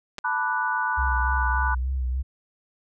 clicks, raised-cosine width 0.2 ms, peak -17 dBFS, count 2, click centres 0.183 / 0.188 s
sine chord, B minor seventh, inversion third, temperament equal, 880 / 987.8 / 1174.7 / 1480 Hz, A5 / B5 / D6 / F#6, 0 / 0 / 0 / 0 cents, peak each -29 / -27 / -32 / -26 dBFS, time 0.24-1.75 s, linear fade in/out 10 ms
sine tone with vibrato, 64.4 Hz, C2, 27 cents flat, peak -23 dBFS, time 0.97-2.23 s, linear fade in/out 20 ms, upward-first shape sine, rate 3.4 Hz, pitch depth 56 cents each way
effects none

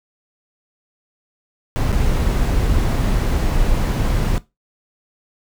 brown noise with dropouts, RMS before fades -17 dBFS, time 1.76-4.38 s, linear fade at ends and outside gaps 0 ms, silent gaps 1.92-1.927 s, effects noise-tail reverb RT60 0.2 s tail -17 dB re dry

